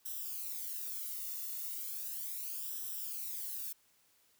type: noise with flanger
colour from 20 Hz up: violet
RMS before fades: -41 dBFS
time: 0.05-3.73 s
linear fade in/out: 10 ms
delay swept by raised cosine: 0.44 to 1.28 ms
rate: 0.36 Hz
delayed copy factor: -0.85
effects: white hiss -70 dBFS RMS until 4.39 s